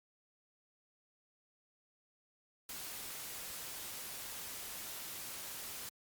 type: noise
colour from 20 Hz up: white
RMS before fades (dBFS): -45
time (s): 2.69-5.89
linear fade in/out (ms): 2
effects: Opus 48 kbps